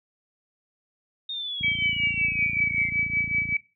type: exponential sweep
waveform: sine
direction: down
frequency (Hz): 3706 to 2093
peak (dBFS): -29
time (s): 1.29-2.9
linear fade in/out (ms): 5
type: click train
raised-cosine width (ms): 5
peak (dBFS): -23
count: 55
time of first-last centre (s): 1.61-3.525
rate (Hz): 28.2
type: tone with tremolo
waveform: sine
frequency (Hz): 2289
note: D7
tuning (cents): -45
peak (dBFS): -19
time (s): 1.63-3.57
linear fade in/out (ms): 5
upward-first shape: triangle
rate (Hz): 5.3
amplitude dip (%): 75
effects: noise-tail reverb RT60 0.3 s tail -19 dB re dry + high-pass 80 Hz 12 dB/octave